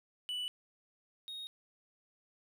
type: tone pair in turn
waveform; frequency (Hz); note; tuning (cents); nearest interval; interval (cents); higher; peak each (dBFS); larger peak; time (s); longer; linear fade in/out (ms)
triangle; 2966 / 3737; F#7 / A#7; +4 / +4; major third; 400; second; -34 / -40; first; 0.29-0.48 / 1.28-1.47; neither; 0
effects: none